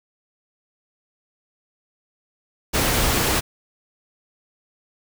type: noise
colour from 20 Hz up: pink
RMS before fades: -20 dBFS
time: 2.73-3.41 s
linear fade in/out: 20 ms
effects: none